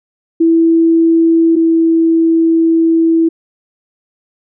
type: tone pair in turn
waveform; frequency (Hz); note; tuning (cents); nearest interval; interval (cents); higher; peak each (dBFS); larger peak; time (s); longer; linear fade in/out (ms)
sine; 329.6 / 328.2; E4 / E4; 0 / -8; unison; 8; first; -6 / -7; first; 0.4-1.56 / 1.56-3.29; second; 10
effects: none